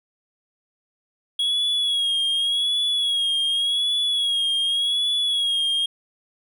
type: tone with vibrato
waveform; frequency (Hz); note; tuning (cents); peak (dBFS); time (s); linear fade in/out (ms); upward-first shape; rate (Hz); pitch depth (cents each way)
triangle; 3320; G#7; -1; -18; 1.39-5.86; 5; sine; 0.87; 54
effects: none